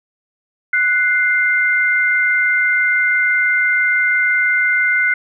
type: tone pair together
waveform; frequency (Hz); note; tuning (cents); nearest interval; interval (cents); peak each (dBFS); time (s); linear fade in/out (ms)
sine; 1481 / 2093; F#6 / C7; +1 / 0; tritone; 599; -15 / -15; 0.73-5.14; 5
effects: none